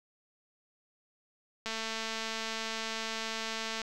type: click train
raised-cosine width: 0.2 ms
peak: -19 dBFS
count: 482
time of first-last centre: 1.66-3.817 s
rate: 223 Hz
effects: none